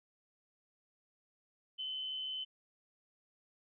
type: tone with amplitude modulation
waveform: sine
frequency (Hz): 3044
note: F#7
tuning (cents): +48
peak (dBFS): -36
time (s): 1.78-2.45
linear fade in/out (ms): 20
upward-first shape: sine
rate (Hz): 145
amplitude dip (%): 30
effects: none